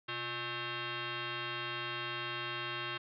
sine tone with frequency modulation, 830.6 Hz, G#5, in tune, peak -36 dBFS, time 0.08-2.98 s, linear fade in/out 10 ms, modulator 479 Hz, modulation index 5.9, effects none

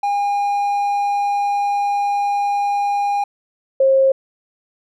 triangle / sine tone pair in turn, 811 / 535.5 Hz, G#5 / C5, -41 / +40 cents, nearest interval perfect fifth, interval 719 cents, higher first, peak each -14 / -10 dBFS, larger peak second, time 0.03-3.24 / 3.8-4.12 s, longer first, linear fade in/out 5 ms, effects none

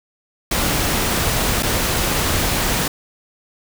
pink noise with dropouts, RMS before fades -19 dBFS, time 0.51-2.88 s, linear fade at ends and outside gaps 5 ms, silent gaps 1.626-1.63 s, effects none

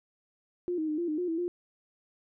sine tone with pitch steps, 354.4 / 313.7 / 304.9 / 344.8 / 305.7 / 357.3 / 327 / 352.2 Hz, F4 / D#4 / D#4 / F4 / D#4 / F4 / E4 / F4, +25 / +14 / -35 / -22 / -30 / +40 / -14 / +15 cents, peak -28 dBFS, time 0.68-1.48 s, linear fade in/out 0 ms, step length 100 ms, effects none

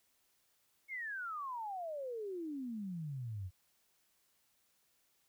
sine exponential sweep, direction down, 2217 to 87.31 Hz, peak -39 dBFS, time 0.88-3.51 s, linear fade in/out 50 ms, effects white hiss -75 dBFS RMS until 5.28 s

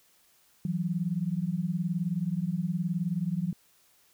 sine beating tone pair, 164.81 / 183.81 Hz, E3 / F#3, 0 / -11 cents, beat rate 19 Hz, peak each -30 dBFS, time 0.65-3.53 s, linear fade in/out 2 ms, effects white hiss -64 dBFS RMS until 4.13 s

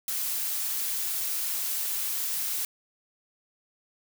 blue noise, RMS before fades -30 dBFS, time 0.08-2.65 s, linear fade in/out 2 ms, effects none

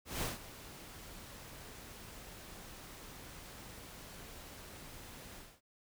pink noise with ADSR envelope, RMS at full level -36 dBFS, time 0.05-5.61 s, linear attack 170 ms, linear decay 160 ms, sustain -15 dB, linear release 240 ms, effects none

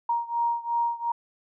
sine beating tone pair, 938 / 940.8 Hz, A#5 / A#5, +11 / +16 cents, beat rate 2.8 Hz, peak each -26 / -28 dBFS, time 0.09-1.12 s, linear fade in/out 5 ms, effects none

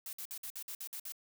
blue noise bursts, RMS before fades -43 dBFS, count 9, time 0.06-1.122 s, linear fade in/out 2 ms, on 70 ms, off 54 ms, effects none

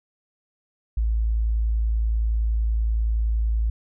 sine tone, 55.3 Hz, A1, 9 cents sharp, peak -19 dBFS, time 0.97-3.7 s, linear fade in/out 5 ms, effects none

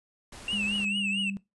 pink noise, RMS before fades -45 dBFS, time 0.32-0.85 s, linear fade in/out 5 ms
triangle tone with vibrato, 2737 Hz, F7, 36 cents flat, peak -26 dBFS, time 0.48-1.3 s, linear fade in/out 2 ms, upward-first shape triangle, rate 4.5 Hz, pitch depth 130 cents each way
sine tone with pitch glide, 205.2 to 197.52 Hz, G#3 to G3, -21 to +13 cents, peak -32 dBFS, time 0.53-1.37 s, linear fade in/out 0 ms, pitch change -66 cents, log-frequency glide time 0.68-1.21 s
effects noise-tail reverb RT60 0.2 s tail -19 dB re dry + resampled to 24000 Hz

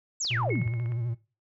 sine exponential sweep, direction down, 7810 to 87.31 Hz, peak -27 dBFS, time 0.2-0.68 s, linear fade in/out 10 ms
click train, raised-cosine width 0.5 ms, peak -32 dBFS, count 12, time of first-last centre 0.25-0.921 s, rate 16.4 Hz
triangle tone with vibrato, 118.3 Hz, A#2, 26 cents sharp, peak -26 dBFS, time 0.3-1.15 s, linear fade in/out 20 ms, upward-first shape triangle, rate 12 Hz, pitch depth 88 cents each way
sine tone with exponential decay, 2183 Hz, C#7, 27 cents flat, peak -31 dBFS, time 0.5-1.15 s, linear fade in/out 5 ms, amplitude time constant 140 ms
effects noise-tail reverb RT60 0.3 s tail -17 dB re dry

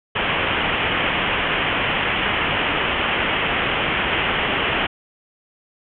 white low-pass noise, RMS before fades -21 dBFS, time 0.15-4.87 s, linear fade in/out 10 ms, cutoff 3200 Hz, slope 96 dB/octave, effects none

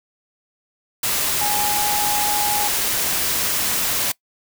sine tone in noise, 830.6 Hz, G#5, in tune, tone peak -22 dBFS, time 1.41-2.68 s, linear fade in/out 5 ms, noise white, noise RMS -21 dBFS, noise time 1.03-4.12 s, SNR -4 dB, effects noise-tail reverb RT60 0.1 s tail -22 dB re dry

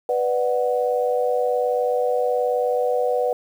sine chord, B minor, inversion none, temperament just, 493.9 / 592.7 / 740.8 Hz, B4 / D5 / F#5, 0 / +16 / +2 cents, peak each -20 / -25 / -25 dBFS, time 0.09-3.33 s, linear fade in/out 2 ms, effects 8-bit

